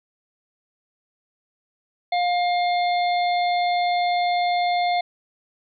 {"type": "harmonic tone", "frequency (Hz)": 708, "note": "F5", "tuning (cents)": 23, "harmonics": [1, 3, 5, 6], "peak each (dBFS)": [-19, -29, -33, -35], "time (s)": [2.12, 5.01], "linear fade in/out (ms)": 5, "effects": []}